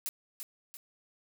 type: noise with echo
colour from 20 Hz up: blue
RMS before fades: -35 dBFS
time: 0.06-0.09 s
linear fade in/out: 0 ms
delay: 340 ms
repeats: 2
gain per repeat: -6 dB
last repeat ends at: 0.77 s
effects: none